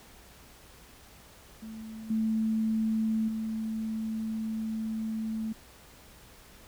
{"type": "tone with level steps", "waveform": "sine", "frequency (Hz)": 220.6, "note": "A3", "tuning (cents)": 5, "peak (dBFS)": [-39, -25, -30], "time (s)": [1.62, 5.53], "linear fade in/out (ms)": 10, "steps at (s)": [2.1, 3.28], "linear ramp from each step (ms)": 5, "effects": ["added 60 Hz sine -60 dBFS peak until 6.67 s", "pink hiss -54 dBFS RMS until 6.67 s"]}